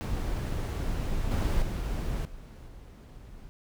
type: noise with level steps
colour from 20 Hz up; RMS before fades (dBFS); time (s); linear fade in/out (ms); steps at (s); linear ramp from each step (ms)
brown; -30 / -26 / -31 / -45 / -47; 0.01-3.49; 0; 1.31 / 1.62 / 2.25 / 2.68; 2
effects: none